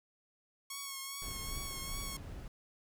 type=tone with vibrato; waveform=5% pulse; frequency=1100 Hz; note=C#6; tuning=14 cents flat; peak=-29 dBFS; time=0.7-2.17 s; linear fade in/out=5 ms; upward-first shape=triangle; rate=2.5 Hz; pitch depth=38 cents each way
type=noise; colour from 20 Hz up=brown; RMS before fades=-44 dBFS; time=1.22-2.48 s; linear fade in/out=2 ms
effects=none